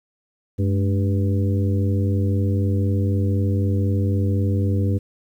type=harmonic tone with a mistuned harmonic; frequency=98 Hz; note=G2; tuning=in tune; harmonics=1 / 2 / 3 / 4 / 5; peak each=-18 / -26 / -28 / -32 / -32 dBFS; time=0.58-4.99 s; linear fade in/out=20 ms; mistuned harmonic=2; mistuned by=+120 cents; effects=9-bit